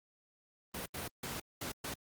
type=noise bursts at uneven times; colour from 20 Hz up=pink; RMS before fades=-40 dBFS; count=5; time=0.74-0.86 / 0.94-1.08 / 1.23-1.4 / 1.61-1.72 / 1.84-1.94 s; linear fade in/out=5 ms; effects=high-pass 80 Hz 12 dB/octave + Opus 32 kbps